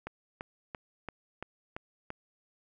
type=click train; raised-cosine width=0.5 ms; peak=-23 dBFS; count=7; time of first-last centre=0.07-2.104 s; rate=2.95 Hz; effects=none